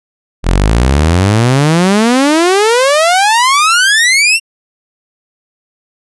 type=exponential sweep; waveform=sawtooth; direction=up; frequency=40.74 to 2794 Hz; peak=-3 dBFS; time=0.43-4.4 s; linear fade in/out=50 ms; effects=resampled to 24000 Hz